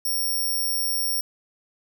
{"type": "tone", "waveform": "10% pulse", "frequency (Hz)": 5550, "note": "F8", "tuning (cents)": -12, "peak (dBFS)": -17, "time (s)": [0.05, 1.21], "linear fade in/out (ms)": 5, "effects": ["9-bit"]}